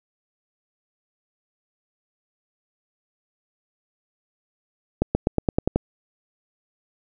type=accelerating click train; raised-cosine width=2 ms; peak=-5 dBFS; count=8; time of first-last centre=5.02-5.76 s; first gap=130 ms; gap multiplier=0.93; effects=none